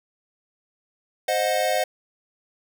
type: chord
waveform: square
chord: C diminished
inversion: none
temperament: equal with one note detuned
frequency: 523.3 / 622.3 / 727.7 Hz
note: C5 / Eb5 / Gb5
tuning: 0 / 0 / -29 cents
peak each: -27 / -25 / -25 dBFS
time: 1.28-1.84 s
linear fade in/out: 5 ms
effects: none